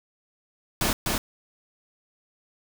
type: noise with echo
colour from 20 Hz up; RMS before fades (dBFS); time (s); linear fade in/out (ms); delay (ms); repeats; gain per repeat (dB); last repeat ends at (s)
pink; -24; 0.81-0.93; 2; 250; 1; -2; 1.18
effects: none